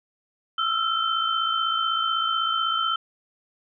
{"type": "tone cluster", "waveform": "sine", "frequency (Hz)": [1310, 1366, 3090], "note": ["E6", "F6", "G7"], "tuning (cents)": [-11, -39, -26], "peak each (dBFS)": -26, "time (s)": [0.58, 2.96], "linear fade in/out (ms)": 5, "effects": []}